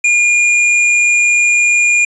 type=tone; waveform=square; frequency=2421 Hz; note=D#7; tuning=48 cents flat; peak=-9 dBFS; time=0.04-2.05 s; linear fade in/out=5 ms; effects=resampled to 22050 Hz